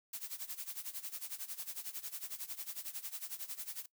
blue noise with tremolo, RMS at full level -41 dBFS, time 0.13-3.86 s, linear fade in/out 5 ms, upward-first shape sine, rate 11 Hz, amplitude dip 85%, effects noise-tail reverb RT60 0.1 s tail -20 dB re dry

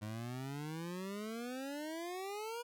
25% pulse exponential sweep, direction up, 103.83 to 485.7 Hz, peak -37 dBFS, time 0.01-2.63 s, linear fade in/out 20 ms, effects none

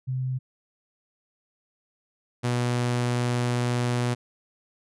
sine / sawtooth tone pair in turn, 129.3 / 122.04 Hz, C3 / B2, -20 / -20 cents, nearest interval minor second, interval 100 cents, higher first, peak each -25 / -19 dBFS, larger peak second, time 0.07-0.39 / 2.43-4.15 s, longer second, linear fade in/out 20 ms, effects resampled to 24000 Hz

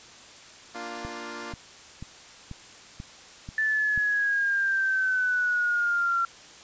10% pulse chord, Bb major, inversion none, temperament equal, 233.1 / 293.7 / 349.2 Hz, Bb3 / D4 / F4, 0 / 0 / 0 cents, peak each -32 / -33 / -30 dBFS, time 0.74-1.54 s, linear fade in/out 20 ms
click train, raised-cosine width 5 ms, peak -25 dBFS, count 7, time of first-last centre 1.05-3.977 s, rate 2.05 Hz
sine exponential sweep, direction down, 1760 to 1364 Hz, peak -22 dBFS, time 3.58-6.25 s, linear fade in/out 2 ms
effects white hiss -48 dBFS RMS until 6.63 s + resampled to 16000 Hz

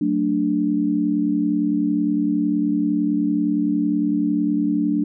sine chord, D major, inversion first, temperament equal with one note detuned, 185 / 222.9 / 293.7 Hz, F#3 / A3 / D4, 0 / +23 / 0 cents, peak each -25 / -23 / -19 dBFS, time 0.01-5.04 s, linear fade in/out 5 ms, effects none

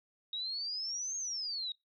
sine exponential two-way sweep, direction up then down, 3769 to 6540 to 3769 Hz, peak -35 dBFS, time 0.33-1.72 s, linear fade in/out 2 ms, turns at 1.17 s, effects noise-tail reverb RT60 0.2 s tail -25 dB re dry

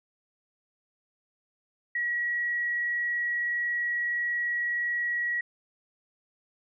sine tone with frequency modulation, 1917 Hz, A#6, 48 cents sharp, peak -26 dBFS, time 1.95-5.41 s, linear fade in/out 5 ms, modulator 21.6 Hz, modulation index 0.39, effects none

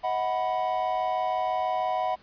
triangle chord, B major, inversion first, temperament equal with one note detuned, 633.9 / 740 / 987.8 Hz, D#5 / F#5 / B5, +32 / 0 / 0 cents, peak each -29 / -25 / -29 dBFS, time 0.03-2.16 s, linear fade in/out 20 ms, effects pink hiss -56 dBFS RMS until 2.22 s + resampled to 11025 Hz

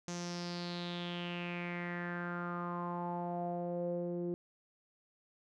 sawtooth tone with low-pass filter sweep, 174.61 Hz, F3, in tune, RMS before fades -39 dBFS, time 0.08-4.34 s, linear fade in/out 0 ms, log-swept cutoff 6400 to 390 Hz, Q 5.5, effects none

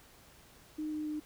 sine tone with pitch steps, 307.1 / 305.2 / 303.2 Hz, D#4 / D#4 / D#4, -23 / -33 / -45 cents, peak -34 dBFS, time 0.78-1.2 s, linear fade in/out 10 ms, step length 140 ms, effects pink hiss -59 dBFS RMS until 1.25 s

